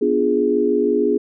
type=chord; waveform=sine; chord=B diminished seventh; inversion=none; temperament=equal; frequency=246.9 / 293.7 / 349.2 / 415.3 Hz; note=B3 / D4 / F4 / Ab4; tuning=0 / 0 / 0 / 0 cents; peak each=-22 / -22 / -22 / -17 dBFS; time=0.01-1.18 s; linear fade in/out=10 ms; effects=none